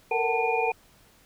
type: tone cluster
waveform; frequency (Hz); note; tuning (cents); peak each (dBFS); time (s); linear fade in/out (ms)
sine; 451.3 / 472.1 / 752 / 887 / 2433; A4 / A#4 / F#5 / A5 / D#7; +44 / +22 / +28 / +14 / -39; -29; 0.11-0.72; 5
effects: pink hiss -58 dBFS RMS until 1.25 s